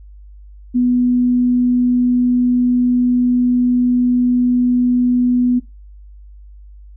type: tone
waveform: sine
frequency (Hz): 246.9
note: B3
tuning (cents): 0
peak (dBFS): -11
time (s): 0.74-5.6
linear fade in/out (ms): 20
effects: noise-tail reverb RT60 0.2 s tail -18 dB re dry + added 50 Hz sine -36 dBFS peak until 6.96 s